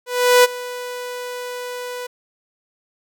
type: tone with ADSR envelope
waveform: sawtooth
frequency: 493.9 Hz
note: B4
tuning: in tune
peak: -4 dBFS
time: 0.06-2.07 s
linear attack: 380 ms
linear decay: 25 ms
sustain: -19 dB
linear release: 9 ms
effects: none